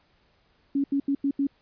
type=tone bursts at uneven times; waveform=sine; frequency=278.6 Hz; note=C#4; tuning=9 cents sharp; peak=-21 dBFS; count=5; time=0.75-0.84 / 0.92-1 / 1.08-1.15 / 1.24-1.31 / 1.39-1.47 s; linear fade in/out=5 ms; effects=pink hiss -65 dBFS RMS until 1.61 s + resampled to 11025 Hz